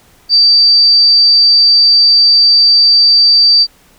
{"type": "tone", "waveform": "sine", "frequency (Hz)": 4648, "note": "D8", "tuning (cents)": -19, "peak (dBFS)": -4, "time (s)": [0.29, 3.67], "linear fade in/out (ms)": 50, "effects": ["pink hiss -47 dBFS RMS until 3.98 s"]}